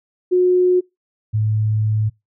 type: tone pair in turn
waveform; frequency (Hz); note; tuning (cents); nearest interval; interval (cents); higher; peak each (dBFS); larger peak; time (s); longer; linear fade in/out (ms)
sine; 362.8 / 107.86; F#4 / A2; -34 / -34; octave + major sixth; 2100; first; -11 / -15; first; 0.31-0.81 / 1.33-2.1; second; 20
effects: noise-tail reverb RT60 0.2 s tail -24 dB re dry